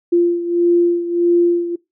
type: beating tone pair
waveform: sine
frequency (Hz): 345.7 / 347.3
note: F4 / F4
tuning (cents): -18 / -10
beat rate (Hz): 1.6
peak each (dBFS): -13 / -18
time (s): 0.12-1.76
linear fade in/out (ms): 10
effects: noise-tail reverb RT60 0.2 s tail -22 dB re dry